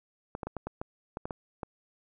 clicks, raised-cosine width 1 ms, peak -21 dBFS, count 10, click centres 0.351 / 0.432 / 0.47 / 0.567 / 0.67 / 0.815 / 1.171 / 1.255 / 1.308 / 1.632 s, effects none

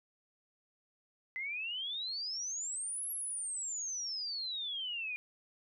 sine exponential two-way sweep, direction up then down, 2017 to 11410 to 2403 Hz, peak -36 dBFS, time 1.36-5.16 s, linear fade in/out 0 ms, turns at 3.11 s, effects none

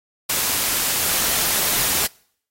white noise, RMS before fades -20 dBFS, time 0.29-2.07 s, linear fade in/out 10 ms, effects noise-tail reverb RT60 0.6 s tail -25 dB re dry + AAC 48 kbps

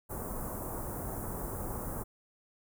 pink band-stop noise, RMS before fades -38 dBFS, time 0.09-2.04 s, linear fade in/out 20 ms, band 1200 to 9600 Hz, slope 24 dB/octave, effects none

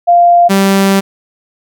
sine / sawtooth tone pair in turn, 696 / 195.31 Hz, F5 / G3, -6 / -6 cents, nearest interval octave + minor seventh, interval 2200 cents, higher first, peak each -3 dBFS, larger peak neither, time 0.07-0.49 / 0.49-1.01 s, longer second, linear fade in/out 20 ms, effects none

